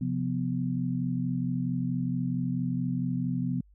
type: tone cluster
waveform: sine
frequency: 131.8 / 176.3 / 248.7 Hz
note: C3 / F3 / B3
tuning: +13 / +17 / +12 cents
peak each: -31 dBFS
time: 0.01-3.61 s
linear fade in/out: 5 ms
effects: added 50 Hz sine -55 dBFS peak until 3.74 s